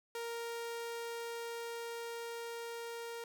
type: tone with level ramp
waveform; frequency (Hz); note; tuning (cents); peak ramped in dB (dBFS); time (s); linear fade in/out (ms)
sawtooth; 466.2; A#4; 0; -35 to -38; 0.15-3.24; 2
effects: none